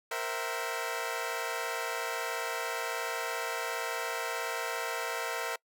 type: chord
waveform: 15% pulse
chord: C dominant seventh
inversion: third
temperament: equal with one note detuned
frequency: 466.2 / 523.3 / 659.3 / 764.3 Hz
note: Bb4 / C5 / E5 / G5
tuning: 0 / 0 / 0 / -44 cents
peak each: -30 / -34 / -31 / -35 dBFS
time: 0.11-5.56 s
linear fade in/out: 5 ms
effects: noise-tail reverb RT60 0.1 s tail -25 dB re dry